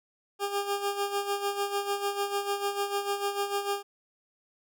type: tone with tremolo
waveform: 20% pulse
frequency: 402.7 Hz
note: G4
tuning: 47 cents sharp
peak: -21 dBFS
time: 0.39-3.83 s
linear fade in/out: 50 ms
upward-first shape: sine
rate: 6.7 Hz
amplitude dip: 65%
effects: none